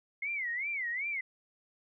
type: tone with vibrato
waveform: sine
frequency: 2104 Hz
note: C7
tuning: 9 cents sharp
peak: -32 dBFS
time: 0.22-1.21 s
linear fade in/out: 5 ms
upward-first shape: sine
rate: 2.6 Hz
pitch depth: 210 cents each way
effects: none